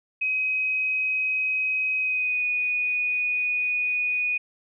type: tone with pitch glide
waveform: sine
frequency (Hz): 2529 to 2474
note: D#7 to D#7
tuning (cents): +28 to -10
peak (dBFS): -22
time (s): 0.21-4.38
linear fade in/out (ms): 10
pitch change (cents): -38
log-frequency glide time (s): 1.99-2.47
effects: none